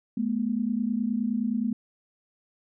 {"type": "tone pair together", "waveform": "sine", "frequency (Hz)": [212.6, 242.2], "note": ["G#3", "B3"], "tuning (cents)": [41, -34], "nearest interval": "major second", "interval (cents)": 225, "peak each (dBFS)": -27, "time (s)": [0.17, 1.73], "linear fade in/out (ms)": 5, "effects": []}